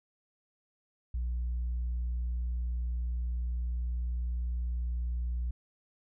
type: tone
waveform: sine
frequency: 60.1 Hz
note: B1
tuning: 46 cents flat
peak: -28 dBFS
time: 1.14-5.51 s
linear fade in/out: 5 ms
effects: tanh soft clip ceiling -28 dBFS